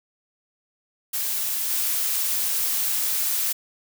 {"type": "noise with level steps", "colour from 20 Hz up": "blue", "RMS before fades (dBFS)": [-26, -24], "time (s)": [1.13, 3.53], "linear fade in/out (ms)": 10, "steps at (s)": 1.7, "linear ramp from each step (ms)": 2, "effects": []}